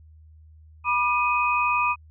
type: tone cluster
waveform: sine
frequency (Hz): 979 / 1202 / 2504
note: B5 / D6 / D#7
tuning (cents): -15 / +40 / +10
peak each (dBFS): -24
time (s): 0.84-1.96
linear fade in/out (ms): 50
effects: added 78 Hz sine -47 dBFS peak until 2.1 s